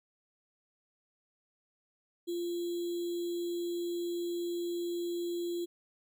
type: tone with sample-and-hold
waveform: sine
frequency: 346.1 Hz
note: F4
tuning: 16 cents flat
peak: -32 dBFS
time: 2.27-5.66 s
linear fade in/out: 20 ms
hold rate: 3675 Hz
effects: none